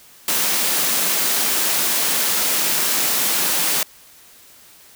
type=high-pass noise; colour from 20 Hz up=white; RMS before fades=-19 dBFS; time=0.28-3.83 s; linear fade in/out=2 ms; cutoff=150 Hz; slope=48 dB/octave; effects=white hiss -47 dBFS RMS until 4.95 s